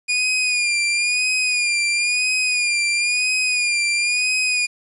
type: tone with vibrato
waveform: sawtooth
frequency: 2440 Hz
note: D#7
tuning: 34 cents flat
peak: -14 dBFS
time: 0.08-4.67 s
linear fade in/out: 20 ms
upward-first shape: sine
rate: 0.99 Hz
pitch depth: 55 cents each way
effects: resampled to 24000 Hz + 8-bit